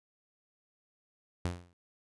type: tone with exponential decay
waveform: sawtooth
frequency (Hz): 88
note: F2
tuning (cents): +14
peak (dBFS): -25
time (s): 1.45-1.73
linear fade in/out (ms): 0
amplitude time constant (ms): 60
effects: resampled to 24000 Hz